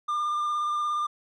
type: tone with vibrato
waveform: triangle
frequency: 1200 Hz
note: D6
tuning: 37 cents sharp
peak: -23 dBFS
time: 0.08-1.07 s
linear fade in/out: 10 ms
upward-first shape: square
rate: 17 Hz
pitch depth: 11 cents each way
effects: resampled to 24000 Hz